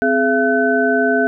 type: tone cluster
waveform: sine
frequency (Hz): 258.7 / 420.5 / 678 / 1511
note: C4 / G#4 / E5 / F#6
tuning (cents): -19 / +22 / +49 / +36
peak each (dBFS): -18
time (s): 0.02-1.27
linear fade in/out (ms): 0
effects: none